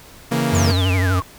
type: chord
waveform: sawtooth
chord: A# diminished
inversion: first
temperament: equal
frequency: 138.59 / 164.81 / 233.1 Hz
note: C#3 / E3 / A#3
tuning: 0 / 0 / 0 cents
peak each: -18 / -20 / -16 dBFS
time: 0.31-0.72 s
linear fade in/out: 10 ms
type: tone with vibrato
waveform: square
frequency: 92.5 Hz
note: F#2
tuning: in tune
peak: -16 dBFS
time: 0.52-1.21 s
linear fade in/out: 20 ms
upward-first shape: sine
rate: 12 Hz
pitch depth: 55 cents each way
type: exponential sweep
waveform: sine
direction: down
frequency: 7240 to 1058 Hz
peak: -24 dBFS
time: 0.55-1.22 s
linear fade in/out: 0 ms
effects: pink hiss -43 dBFS RMS until 1.38 s